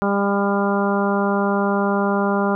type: harmonic tone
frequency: 200 Hz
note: G3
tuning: 35 cents sharp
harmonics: 1 / 2 / 3 / 4 / 5 / 6 / 7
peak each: -20 / -23 / -25 / -26 / -27 / -28 / -28 dBFS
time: 0.02-2.55 s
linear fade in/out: 0 ms
effects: none

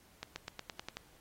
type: accelerating click train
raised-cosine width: 0.2 ms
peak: -22 dBFS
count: 8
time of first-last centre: 0.23-0.97 s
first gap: 130 ms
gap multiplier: 0.93
effects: pink hiss -64 dBFS RMS until 1.2 s + AAC 48 kbps

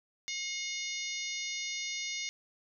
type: harmonic tone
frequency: 720 Hz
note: F#5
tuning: 47 cents flat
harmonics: 3 / 4 / 5 / 6 / 7 / 8 / 9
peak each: -39 / -45 / -42 / -45 / -44 / -43 / -43 dBFS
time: 0.28-2.29 s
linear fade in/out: 0 ms
effects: none

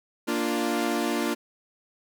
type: chord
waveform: sawtooth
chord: Bb major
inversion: none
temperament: equal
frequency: 233.1 / 293.7 / 349.2 Hz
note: Bb3 / D4 / F4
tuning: 0 / 0 / 0 cents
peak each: -25 dBFS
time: 0.27-1.35 s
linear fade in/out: 20 ms
effects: none

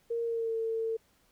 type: tone with pitch glide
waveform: sine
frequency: 465.2 to 449.9 Hz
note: A#4 to A4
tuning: -4 to +39 cents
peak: -29 dBFS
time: 0.1-0.97 s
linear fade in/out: 10 ms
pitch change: -57 cents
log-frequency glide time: 0.24-0.55 s
effects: pink hiss -68 dBFS RMS until 1.31 s

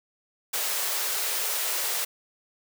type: high-pass noise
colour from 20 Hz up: white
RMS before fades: -28 dBFS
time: 0.53-2.05 s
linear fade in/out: 10 ms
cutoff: 380 Hz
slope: 48 dB/octave
effects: none

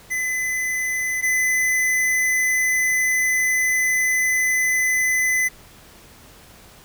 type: tone pair in turn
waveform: square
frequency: 2018 / 2018 Hz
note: B6 / B6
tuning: +37 / +37 cents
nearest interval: unison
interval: 0 cents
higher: neither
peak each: -22 / -18 dBFS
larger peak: second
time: 0.1-1.22 / 1.22-5.49 s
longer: second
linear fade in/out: 20 ms
effects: pink hiss -47 dBFS RMS until 6.84 s

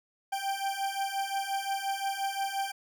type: beating tone pair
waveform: 40% pulse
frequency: 782 / 787.7 Hz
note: G5 / G5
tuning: -4 / +8 cents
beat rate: 5.7 Hz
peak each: -33 / -32 dBFS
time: 0.32-2.72 s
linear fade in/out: 10 ms
effects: none

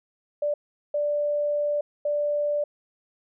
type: tone bursts at uneven times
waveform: sine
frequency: 587.3 Hz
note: D5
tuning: in tune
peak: -22 dBFS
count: 3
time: 0.42-0.54 / 0.94-1.81 / 2.05-2.64 s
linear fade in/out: 5 ms
effects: none

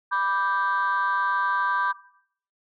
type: chord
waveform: sine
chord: G major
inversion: first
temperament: equal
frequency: 987.8 / 1174.7 / 1568 Hz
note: B5 / D6 / G6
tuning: 0 / 0 / 0 cents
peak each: -25 dBFS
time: 0.11-1.93 s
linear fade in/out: 20 ms
effects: noise-tail reverb RT60 0.6 s tail -17 dB re dry + tanh soft clip ceiling -15 dBFS

